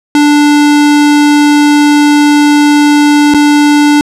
square tone with dropouts, 293.7 Hz, D4, in tune, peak -4 dBFS, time 0.15-4.01 s, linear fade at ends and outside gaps 1 ms, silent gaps 3.339-3.345 s, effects low-pass 9000 Hz 12 dB/octave

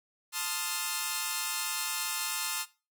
5% pulse chord, F dominant seventh, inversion first, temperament equal, 880 / 1046.5 / 1244.5 / 1396.9 Hz, A5 / C6 / Eb6 / F6, 0 / 0 / 0 / 0 cents, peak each -25 dBFS, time 0.32-2.66 s, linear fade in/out 50 ms, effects noise-tail reverb RT60 0.3 s tail -18 dB re dry

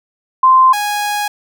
sine / sawtooth tone pair in turn, 1041 / 828.1 Hz, C6 / G#5, -9 / -5 cents, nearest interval major third, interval 396 cents, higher first, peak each -5 / -12 dBFS, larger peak first, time 0.43-0.73 / 0.73-1.28 s, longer second, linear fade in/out 5 ms, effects none

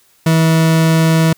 40% pulse tone, 161.9 Hz, E3, 31 cents flat, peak -8 dBFS, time 0.26-1.33 s, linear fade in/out 5 ms, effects white hiss -53 dBFS RMS until 1.37 s

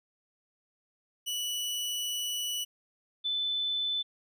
sawtooth / sine tone pair in turn, 2953 / 3512 Hz, F#7 / A7, -4 / -4 cents, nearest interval minor third, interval 300 cents, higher second, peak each -28 dBFS, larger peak neither, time 1.26-2.65 / 3.24-4.03 s, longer first, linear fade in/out 20 ms, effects none

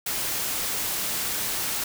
white noise, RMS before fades -28 dBFS, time 0.06-1.84 s, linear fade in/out 5 ms, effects none

